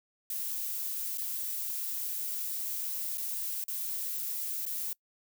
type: noise with dropouts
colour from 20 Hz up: violet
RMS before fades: -35 dBFS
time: 0.3-4.93 s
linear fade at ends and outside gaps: 2 ms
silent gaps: 1.174-1.18 / 3.174-3.18 / 3.64-3.681 / 4.654-4.663 s
effects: noise-tail reverb RT60 0.1 s tail -24 dB re dry